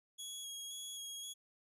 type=tone with vibrato; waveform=20% pulse; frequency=3322 Hz; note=G#7; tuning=in tune; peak=-38 dBFS; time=0.18-1.34 s; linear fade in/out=20 ms; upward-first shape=square; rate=1.9 Hz; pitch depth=14 cents each way; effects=none